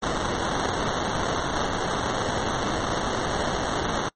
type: noise with sample-and-hold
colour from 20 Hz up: white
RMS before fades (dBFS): -26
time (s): 0.02-4.09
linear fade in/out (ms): 10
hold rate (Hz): 2450
effects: noise-tail reverb RT60 0.1 s tail -24 dB re dry + MP3 32 kbps